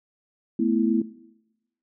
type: chord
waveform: sine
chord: A suspended second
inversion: none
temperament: just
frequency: 220 / 247.5 / 330 Hz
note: A3 / B3 / E4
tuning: 0 / +4 / +2 cents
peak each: -24 dBFS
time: 0.59-1.02 s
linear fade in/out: 5 ms
effects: noise-tail reverb RT60 0.9 s tail -18 dB re dry